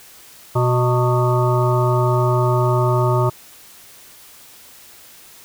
harmonic tone with a mistuned harmonic, 123.47 Hz, B2, in tune, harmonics 1 / 3 / 5 / 7 / 9 / 10, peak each -16 / -21 / -23 / -24 / -26 / -26 dBFS, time 0.55-3.3 s, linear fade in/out 10 ms, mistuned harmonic 7, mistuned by +71 cents, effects white hiss -44 dBFS RMS until 5.44 s

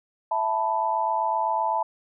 sine chord, E suspended fourth, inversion none, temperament equal, 659.3 / 880 / 987.8 Hz, E5 / A5 / B5, 0 / 0 / 0 cents, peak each -29 / -24 / -27 dBFS, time 0.31-1.83 s, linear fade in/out 5 ms, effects none

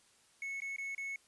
triangle tone with dropouts, 2200 Hz, C#7, 14 cents flat, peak -36 dBFS, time 0.42-1.16 s, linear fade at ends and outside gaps 2 ms, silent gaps 0.603-0.619 / 0.763-0.783 / 0.949-0.979 s, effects white hiss -67 dBFS RMS until 1.27 s + resampled to 24000 Hz

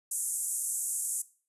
white band-pass noise, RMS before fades -33 dBFS, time 0.11-1.22 s, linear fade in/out 5 ms, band 7200 to 11000 Hz, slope 48 dB/octave, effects noise-tail reverb RT60 0.4 s tail -18 dB re dry + resampled to 32000 Hz

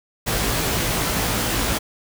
pink noise with comb filter, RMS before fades -22 dBFS, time 0.26-1.79 s, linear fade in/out 20 ms, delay 18 ms, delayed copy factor +0.7, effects none

